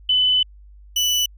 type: tone pair in turn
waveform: sine / 30% pulse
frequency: 3009 / 2973 Hz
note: F#7 / F#7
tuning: +28 / +8 cents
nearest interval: unison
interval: 20 cents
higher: first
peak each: -14 dBFS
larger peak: neither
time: 0.09-0.43 / 0.96-1.26 s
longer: first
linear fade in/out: 5 ms
effects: added 50 Hz sine -42 dBFS peak until 1.37 s